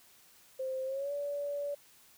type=tone with pitch glide; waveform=sine; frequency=523.3 to 574 Hz; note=C5 to D5; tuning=0 to -40 cents; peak=-33 dBFS; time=0.59-1.75 s; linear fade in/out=10 ms; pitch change=+160 cents; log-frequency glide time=0.85-1.12 s; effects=white hiss -61 dBFS RMS until 2.17 s

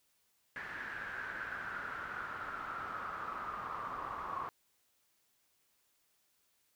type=noise with band-pass filter sweep; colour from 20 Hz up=brown; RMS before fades=-42 dBFS; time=0.56-4.49 s; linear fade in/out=0 ms; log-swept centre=1700 to 1100 Hz; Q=7; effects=white hiss -75 dBFS RMS until 6.75 s

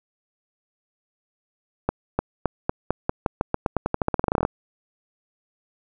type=accelerating click train; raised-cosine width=1 ms; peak=-6 dBFS; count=25; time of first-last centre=1.89-4.451 s; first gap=300 ms; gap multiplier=0.89; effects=none

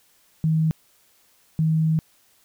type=tone pair in turn; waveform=sine; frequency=158.9 / 158.9 Hz; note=D#3 / D#3; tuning=+37 / +37 cents; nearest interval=unison; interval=0 cents; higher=neither; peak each=-17 dBFS; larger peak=neither; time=0.44-0.71 / 1.59-1.99 s; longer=second; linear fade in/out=0 ms; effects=white hiss -60 dBFS RMS until 2.44 s

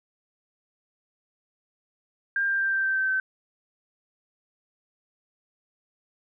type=tone with pitch steps; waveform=sine; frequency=1598 / 1587.9 / 1577.8 / 1567.8 / 1557.9 / 1548 / 1538.2 Hz; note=G6 / G6 / G6 / G6 / G6 / G6 / G6; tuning=+33 / +22 / +11 / 0 / -11 / -22 / -33 cents; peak=-22 dBFS; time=2.36-3.2 s; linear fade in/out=2 ms; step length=120 ms; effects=none

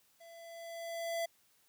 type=tone with level ramp; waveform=square; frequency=671 Hz; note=E5; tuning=31 cents sharp; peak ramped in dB=-54 to -33 dBFS; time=0.2-1.26 s; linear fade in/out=10 ms; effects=white hiss -70 dBFS RMS until 1.68 s + high-pass 60 Hz 12 dB/octave

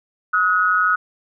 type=tone pair together; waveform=sine; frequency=1272.3 / 1460 Hz; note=D#6 / F#6; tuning=+38 / -24 cents; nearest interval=major second; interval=238 cents; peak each=-17 dBFS; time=0.33-0.96 s; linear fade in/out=10 ms; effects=none

